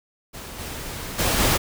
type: noise with level steps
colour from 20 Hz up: pink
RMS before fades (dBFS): -37 / -33 / -21 / -19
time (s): 0.33-1.58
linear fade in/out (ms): 20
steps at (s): 0.58 / 1.18 / 1.38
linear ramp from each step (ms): 20
effects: none